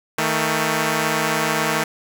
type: tone pair together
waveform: 5% pulse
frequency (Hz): 157.97 / 223.4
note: D#3 / A3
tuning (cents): +27 / +27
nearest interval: tritone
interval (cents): 600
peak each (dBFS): -10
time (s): 0.18-1.84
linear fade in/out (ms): 5
effects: none